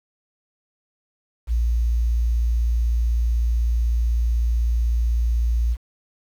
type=tone; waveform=sine; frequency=58 Hz; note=A#1; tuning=8 cents flat; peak=-17 dBFS; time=1.47-5.77 s; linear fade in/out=50 ms; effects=8-bit